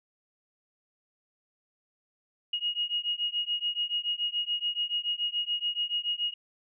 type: beating tone pair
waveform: sine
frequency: 2875 / 2882 Hz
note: F7 / F#7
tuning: +50 / -46 cents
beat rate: 7 Hz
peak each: -31 dBFS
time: 2.53-6.34 s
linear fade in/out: 5 ms
effects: none